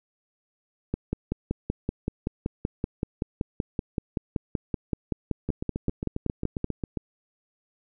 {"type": "two click trains", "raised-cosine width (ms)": 3, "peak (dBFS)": [-13, -16], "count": [31, 12], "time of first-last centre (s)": [[0.94, 6.643], [5.49, 6.972]], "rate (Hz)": [5.26, 7.42], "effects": []}